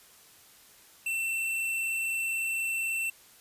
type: tone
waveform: square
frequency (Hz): 2689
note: E7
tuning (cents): +34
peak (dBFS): -29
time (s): 1.06-3.1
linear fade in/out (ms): 5
effects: white hiss -56 dBFS RMS until 3.4 s + resampled to 32000 Hz